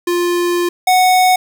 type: tone pair in turn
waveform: square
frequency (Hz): 349.9 / 738.2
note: F4 / F#5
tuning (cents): +3 / -4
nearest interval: octave + minor second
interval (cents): 1293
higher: second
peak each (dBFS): -14 / -9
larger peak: second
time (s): 0.07-0.69 / 0.87-1.36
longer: first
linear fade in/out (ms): 5
effects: 7-bit